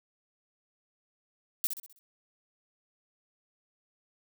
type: noise with echo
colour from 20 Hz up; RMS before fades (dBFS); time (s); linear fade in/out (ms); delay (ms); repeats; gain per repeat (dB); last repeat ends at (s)
violet; -28; 1.64-1.67; 0; 64; 5; -7; 1.99
effects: none